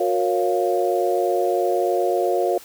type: chord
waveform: sine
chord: Gb major seventh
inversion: none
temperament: equal with one note detuned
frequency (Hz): 363 / 466.2 / 554.4 / 698.5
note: Gb4 / Bb4 / Db5 / F5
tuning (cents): -33 / 0 / 0 / 0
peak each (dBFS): -22 / -24 / -24 / -23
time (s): 0-2.58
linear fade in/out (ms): 5
effects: white hiss -44 dBFS RMS until 2.64 s